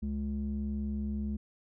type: tone with low-pass filter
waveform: square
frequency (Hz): 70.4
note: C#2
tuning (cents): +27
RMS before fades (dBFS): -34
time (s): 0.02-1.37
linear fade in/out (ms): 10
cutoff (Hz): 230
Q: 4.1
effects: none